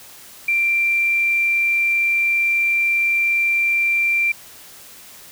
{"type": "tone", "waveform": "sine", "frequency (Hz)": 2361, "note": "D7", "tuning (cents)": 9, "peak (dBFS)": -15, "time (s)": [0.48, 4.32], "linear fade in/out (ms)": 5, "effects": ["white hiss -42 dBFS RMS until 5.31 s"]}